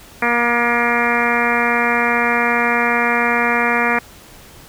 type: harmonic tone with a mistuned harmonic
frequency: 237.5 Hz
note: A#3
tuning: 33 cents sharp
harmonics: 1 / 2 / 3 / 4 / 5 / 6 / 7 / 8 / 9 / 10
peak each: -23 / -23 / -23 / -23 / -23 / -23 / -23 / -23 / -23 / -23 dBFS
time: 0.22-3.99 s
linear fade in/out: 5 ms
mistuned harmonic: 7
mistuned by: +27 cents
effects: pink hiss -42 dBFS RMS until 4.68 s